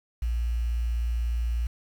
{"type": "tone with quantisation", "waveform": "sine", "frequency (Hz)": 58.27, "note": "A#1", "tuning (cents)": 0, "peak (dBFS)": -24, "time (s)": [0.22, 1.67], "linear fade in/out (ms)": 5, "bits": 8, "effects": []}